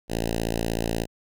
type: tone with notch filter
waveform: 5% pulse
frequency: 56.5 Hz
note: A1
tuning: 47 cents sharp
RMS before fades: -27 dBFS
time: 0.08-1.07 s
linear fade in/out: 50 ms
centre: 1300 Hz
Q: 0.99
effects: none